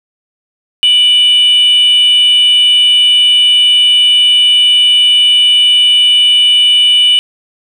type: tone with frequency modulation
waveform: sine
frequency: 2960 Hz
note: F#7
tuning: in tune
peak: -3 dBFS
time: 0.83-7.19 s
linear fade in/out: 0 ms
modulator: 611 Hz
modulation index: 0.24
effects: tanh soft clip ceiling -2 dBFS + 7-bit